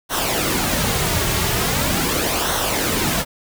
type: noise with flanger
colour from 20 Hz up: pink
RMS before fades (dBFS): -20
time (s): 0.09-3.25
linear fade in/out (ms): 50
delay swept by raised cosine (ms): 0.41 to 4.01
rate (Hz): 0.41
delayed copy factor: -0.55
effects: none